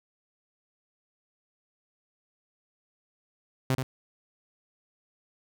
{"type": "tone with echo", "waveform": "sawtooth", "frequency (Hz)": 130.81, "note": "C3", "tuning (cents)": 0, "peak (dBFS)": -19, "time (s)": [3.7, 3.75], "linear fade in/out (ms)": 2, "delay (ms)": 80, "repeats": 1, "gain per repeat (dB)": -5, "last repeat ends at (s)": 3.83, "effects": []}